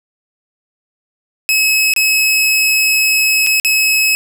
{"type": "tone with dropouts", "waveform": "sawtooth", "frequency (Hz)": 2572, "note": "E7", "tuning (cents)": -43, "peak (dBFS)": -7, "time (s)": [1.49, 4.15], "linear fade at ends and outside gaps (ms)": 0, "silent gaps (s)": [[1.937, 1.963], [3.465, 3.47], [3.599, 3.648]], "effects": []}